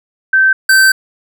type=tone pair in turn; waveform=sine / square; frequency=1550 / 1550 Hz; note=G6 / G6; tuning=-20 / -20 cents; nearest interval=unison; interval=0 cents; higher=neither; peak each=-6 dBFS; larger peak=neither; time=0.33-0.53 / 0.69-0.92 s; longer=second; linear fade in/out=5 ms; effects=none